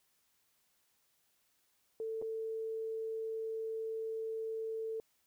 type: tone with dropouts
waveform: sine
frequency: 445.2 Hz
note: A4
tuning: 20 cents sharp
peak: -36 dBFS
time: 2-5 s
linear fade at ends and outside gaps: 1 ms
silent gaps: 2.216-2.223 s
effects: white hiss -75 dBFS RMS until 5.26 s